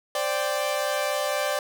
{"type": "chord", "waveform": "sawtooth", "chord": "C suspended second", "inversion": "none", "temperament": "equal", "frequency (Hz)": [523.3, 587.3, 784], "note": ["C5", "D5", "G5"], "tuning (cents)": [0, 0, 0], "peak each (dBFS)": [-27, -22, -28], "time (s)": [0.15, 1.59], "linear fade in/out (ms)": 2, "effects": []}